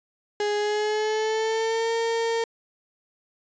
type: tone with pitch glide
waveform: 35% pulse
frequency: 415.3 to 458.2 Hz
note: G#4 to A#4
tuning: 0 to -30 cents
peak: -21 dBFS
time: 0.4-2.44 s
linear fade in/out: 2 ms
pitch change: +170 cents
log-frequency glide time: 0.57-1.93 s
effects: resampled to 16000 Hz